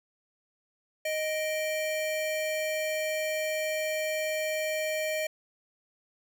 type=tone pair together; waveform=square; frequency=622.3 / 2349 Hz; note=D#5 / D7; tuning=0 / 0 cents; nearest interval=octave + major seventh; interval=2300 cents; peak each=-30 / -36 dBFS; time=1.05-5.27 s; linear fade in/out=5 ms; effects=none